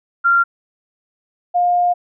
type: tone pair in turn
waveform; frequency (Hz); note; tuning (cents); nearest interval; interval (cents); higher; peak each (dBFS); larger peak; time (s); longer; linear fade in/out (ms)
sine; 1384 / 708.6; F6 / F5; -16 / +25; octave; 1159; first; -10 / -12; first; 0.24-0.44 / 1.54-1.94; second; 20
effects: none